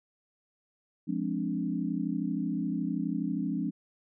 sine chord, D half-diminished seventh, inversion first, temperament equal, 174.61 / 207.7 / 261.6 / 293.7 Hz, F3 / Ab3 / C4 / D4, 0 / 0 / 0 / 0 cents, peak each -34 dBFS, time 1.07-3.71 s, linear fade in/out 20 ms, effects none

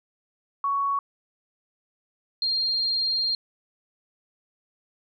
sine tone pair in turn, 1116 / 4206 Hz, C#6 / C8, +11 / +8 cents, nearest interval octave + major seventh, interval 2297 cents, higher second, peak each -22 dBFS, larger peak neither, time 0.64-0.99 / 2.42-3.35 s, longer second, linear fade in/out 2 ms, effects none

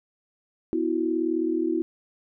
sine tone cluster, 250.9 / 326.3 / 365.3 Hz, B3 / E4 / F#4, +28 / -18 / -22 cents, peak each -31 / -24 / -28 dBFS, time 0.73-1.82 s, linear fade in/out 0 ms, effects none

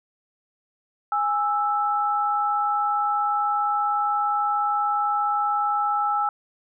sine tone pair together, 826.3 / 1318.5 Hz, G#5 / E6, -9 / 0 cents, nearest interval minor sixth, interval 809 cents, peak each -23 dBFS, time 1.12-6.29 s, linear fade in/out 2 ms, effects none

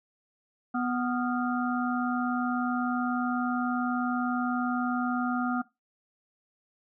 harmonic tone with a mistuned harmonic, 246.9 Hz, B3, in tune, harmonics 1 / 3 / 5 / 6, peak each -28 / -33 / -35 / -36 dBFS, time 0.74-5.62 s, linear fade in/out 10 ms, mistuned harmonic 6, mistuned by -100 cents, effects noise-tail reverb RT60 0.2 s tail -18 dB re dry

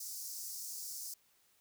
pink high-pass noise, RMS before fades -44 dBFS, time 0-1.14 s, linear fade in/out 5 ms, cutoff 5000 Hz, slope 48 dB/octave, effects white hiss -71 dBFS RMS until 1.6 s

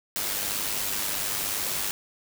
white noise with amplitude modulation, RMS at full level -27 dBFS, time 0.16-1.91 s, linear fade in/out 0 ms, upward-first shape sine, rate 101 Hz, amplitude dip 45%, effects none

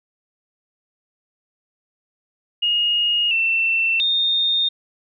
sine tone with pitch steps, 2863 / 2685 / 3662 Hz, F7 / E7 / A#7, +42 / +31 / -32 cents, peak -16 dBFS, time 2.62-4.69 s, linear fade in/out 10 ms, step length 690 ms, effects none

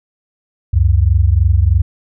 sine tone pair together, 69.3 / 92.5 Hz, C#2 / F#2, 0 / 0 cents, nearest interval perfect fourth, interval 500 cents, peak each -11 dBFS, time 0.73-1.82 s, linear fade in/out 10 ms, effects none

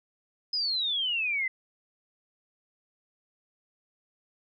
sine exponential sweep, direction down, 5100 to 2014 Hz, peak -26 dBFS, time 0.53-1.48 s, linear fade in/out 5 ms, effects none

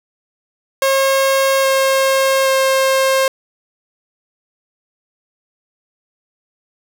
sawtooth tone with pitch steps, 540 / 536.3 / 532.6 Hz, C#5 / C5 / C5, -45 / +43 / +31 cents, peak -8 dBFS, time 0.82-3.28 s, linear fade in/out 2 ms, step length 820 ms, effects none

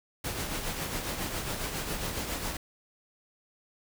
pink noise with tremolo, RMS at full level -32 dBFS, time 0.24-2.57 s, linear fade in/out 5 ms, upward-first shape triangle, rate 7.3 Hz, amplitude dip 50%, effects none

